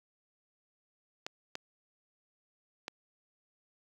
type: clicks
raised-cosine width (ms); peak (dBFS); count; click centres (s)
0.2; -20; 3; 1.265 / 1.554 / 2.881
effects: high-pass 60 Hz 12 dB/octave + 8-bit